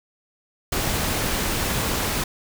pink noise, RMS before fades -24 dBFS, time 0.72-2.24 s, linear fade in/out 5 ms, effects none

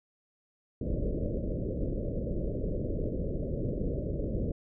pink low-pass noise, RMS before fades -32 dBFS, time 0.81-4.52 s, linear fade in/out 5 ms, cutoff 600 Hz, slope 96 dB/octave, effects none

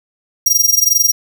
sawtooth tone with amplitude modulation, 5700 Hz, F8, 34 cents sharp, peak -4 dBFS, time 0.46-1.12 s, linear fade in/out 5 ms, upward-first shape sine, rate 22.3 Hz, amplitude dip 85%, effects 7-bit

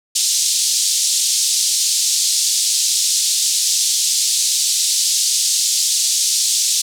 white band-pass noise, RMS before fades -17 dBFS, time 0.15-6.82 s, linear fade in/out 10 ms, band 3900 to 8400 Hz, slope 24 dB/octave, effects none

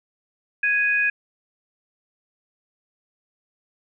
sine tone pair together, 1661.2 / 2489 Hz, G#6 / D#7, 0 / 0 cents, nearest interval perfect fifth, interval 700 cents, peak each -20 / -21 dBFS, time 0.63-1.1 s, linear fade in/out 5 ms, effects none

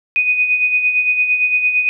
sine tone with tremolo, 2489 Hz, D#7, in tune, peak -10 dBFS, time 0.16-1.89 s, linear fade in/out 0 ms, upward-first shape sine, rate 8.8 Hz, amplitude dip 55%, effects none

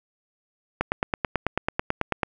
click train, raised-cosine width 0.5 ms, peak -7 dBFS, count 14, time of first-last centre 0.81-2.232 s, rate 9.14 Hz, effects none

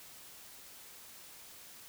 silence, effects white hiss -53 dBFS RMS until 1.88 s

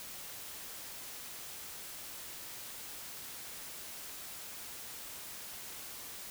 silence, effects white hiss -46 dBFS RMS until 6.3 s

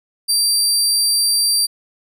25% pulse tone, 4699 Hz, D8, in tune, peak -9 dBFS, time 0.28-1.67 s, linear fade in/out 20 ms, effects none

